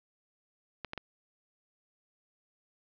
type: clicks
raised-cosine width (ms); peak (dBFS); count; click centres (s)
0.3; -21; 3; 0.847 / 0.934 / 0.977
effects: low-pass 5000 Hz 12 dB/octave